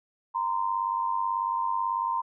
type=tone pair together; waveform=sine; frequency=932.3 / 1030.5 Hz; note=A#5 / C6; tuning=0 / -27 cents; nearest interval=major second; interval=173 cents; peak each=-28 dBFS; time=0.34-2.22 s; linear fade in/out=20 ms; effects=none